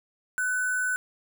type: tone with sample-and-hold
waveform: sine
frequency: 1500 Hz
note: F#6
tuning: 23 cents sharp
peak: -24 dBFS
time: 0.38-0.96 s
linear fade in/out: 0 ms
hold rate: 8820 Hz
effects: none